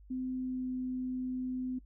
sine tone with pitch glide, 256.6 to 254.7 Hz, C4 to C4, -34 to -46 cents, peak -33 dBFS, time 0.1-1.79 s, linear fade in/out 10 ms, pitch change -12 cents, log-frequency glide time 0.35-0.71 s, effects noise-tail reverb RT60 0.1 s tail -18 dB re dry + added 50 Hz sine -53 dBFS peak until 1.85 s

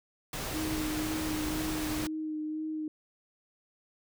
pink noise, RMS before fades -36 dBFS, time 0.33-2.07 s, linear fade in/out 2 ms
sine tone with vibrato, 309.9 Hz, D#4, 7 cents flat, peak -32 dBFS, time 0.54-2.88 s, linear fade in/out 2 ms, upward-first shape sine, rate 2 Hz, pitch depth 18 cents each way
effects none

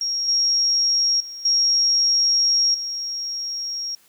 sine tone with level steps, 5588 Hz, F8, in tune, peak -21 / -16 / -32 / -15 / -25 dBFS, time 0.01-3.95 s, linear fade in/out 2 ms, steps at 0.28 / 1.2 / 1.45 / 2.74 s, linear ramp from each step 5 ms, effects white hiss -56 dBFS RMS until 4.08 s + high-pass 100 Hz 12 dB/octave

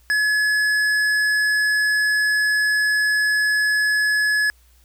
sine tone with hard clipping, 1700 Hz, G#6, 40 cents sharp, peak -18 dBFS, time 0.1-4.5 s, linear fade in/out 0 ms, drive 10 dB, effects added 60 Hz sine -52 dBFS peak until 4.84 s + white hiss -59 dBFS RMS until 4.84 s

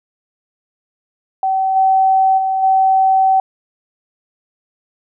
sine tone with level steps, 765 Hz, G5, 42 cents flat, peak -13 / -9 / -14 / -9 dBFS, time 1.43-3.4 s, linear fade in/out 2 ms, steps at 1.75 / 2.37 / 2.62 s, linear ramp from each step 20 ms, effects none

